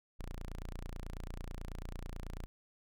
sawtooth tone, 29.14 Hz, A#0, in tune, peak -37 dBFS, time 0.19-2.46 s, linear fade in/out 0 ms, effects none

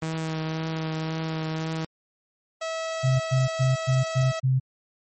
sawtooth tone with vibrato, 159.6 Hz, D#3, 44 cents sharp, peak -23 dBFS, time 0.02-1.85 s, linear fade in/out 5 ms, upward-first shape triangle, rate 1.9 Hz, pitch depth 17 cents each way
sawtooth tone, 649 Hz, E5, 27 cents flat, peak -24 dBFS, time 2.61-4.4 s, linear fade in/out 10 ms
sine tone bursts, 130.81 Hz, C3, in tune, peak -18 dBFS, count 6, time 3.03-4.6 s, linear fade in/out 20 ms, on 170 ms, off 110 ms
effects MP3 32 kbps

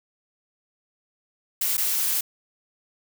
blue noise with dropouts, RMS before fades -24 dBFS, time 1.61-2.21 s, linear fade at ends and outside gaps 5 ms, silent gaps 1.77-1.778 s, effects none

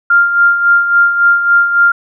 sine tone with tremolo, 1396.9 Hz, F6, in tune, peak -4 dBFS, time 0.1-1.92 s, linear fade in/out 5 ms, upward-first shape sine, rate 3.6 Hz, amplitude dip 60%, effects none

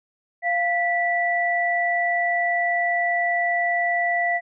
sine tone pair together, 695.2 / 1965 Hz, F5 / B6, -8 / -9 cents, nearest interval octave + tritone, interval 1799 cents, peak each -22 dBFS, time 0.42-4.41 s, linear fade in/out 50 ms, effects none

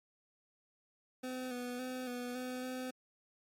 25% pulse tone with pitch steps, 255.3 / 246.2 / 255 / 245.8 / 252.8 / 255.6 Hz, C4 / B3 / C4 / B3 / B3 / C4, -42 / -5 / -44 / -8 / +41 / -40 cents, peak -35 dBFS, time 1.23-2.91 s, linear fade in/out 10 ms, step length 280 ms, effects MP3 64 kbps

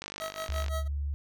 click train, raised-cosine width 0.2 ms, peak -21 dBFS, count 34, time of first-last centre 0.02-0.683 s, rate 49.8 Hz
25% pulse tone with tremolo, 643 Hz, E5, 43 cents flat, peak -29 dBFS, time 0.2-0.88 s, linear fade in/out 10 ms, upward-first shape sine, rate 5.8 Hz, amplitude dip 95%
sine tone, 71.5 Hz, D2, 46 cents flat, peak -29 dBFS, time 0.49-1.14 s, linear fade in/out 0 ms
effects none

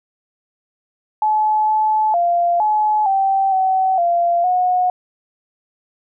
sine tone with pitch steps, 858 / 863 / 693 / 852 / 777 / 758 / 690 / 728 Hz, A5 / A5 / F5 / G#5 / G5 / F#5 / F5 / F#5, -44 / -34 / -14 / +44 / -16 / +42 / -21 / -28 cents, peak -13 dBFS, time 1.22-4.9 s, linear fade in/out 2 ms, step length 460 ms, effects none

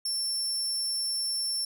30% pulse tone, 5410 Hz, E8, 44 cents sharp, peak -24 dBFS, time 0.05-1.65 s, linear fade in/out 5 ms, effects none

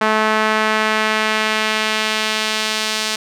sawtooth tone with band-pass filter sweep, 216.8 Hz, A3, 25 cents flat, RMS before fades -18 dBFS, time 0.01-3.16 s, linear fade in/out 5 ms, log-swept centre 1300 to 4600 Hz, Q 1, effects none

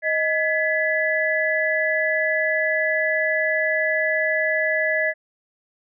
sine tone cluster, 626 / 1699 / 1987 Hz, D#5 / G#6 / B6, +10 / +39 / +10 cents, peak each -23 dBFS, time 0.02-5.14 s, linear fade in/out 50 ms, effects none

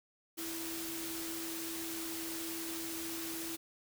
sine tone in noise, 329.6 Hz, E4, in tune, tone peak -42 dBFS, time 0.37-3.57 s, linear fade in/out 20 ms, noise white, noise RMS -42 dBFS, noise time 0.37-3.57 s, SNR -3 dB, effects none

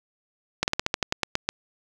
slowing click train, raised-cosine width 0.2 ms, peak -5 dBFS, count 11, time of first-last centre 0.63-1.49 s, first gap 49 ms, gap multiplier 1.12, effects none

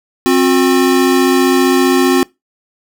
square tone pair together, 265.4 / 360.5 Hz, C4 / F#4, +25 / -45 cents, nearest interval perfect fourth, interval 530 cents, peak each -12 dBFS, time 0.26-2.23 s, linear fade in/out 0 ms, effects noise-tail reverb RT60 0.2 s tail -23 dB re dry

